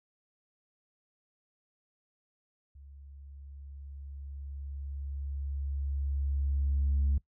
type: tone with level ramp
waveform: sine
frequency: 69.7 Hz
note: C#2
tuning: 10 cents sharp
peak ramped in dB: -49 to -22 dBFS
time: 2.75-7.18 s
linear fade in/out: 5 ms
effects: noise-tail reverb RT60 0.1 s tail -21 dB re dry + tanh soft clip ceiling -22 dBFS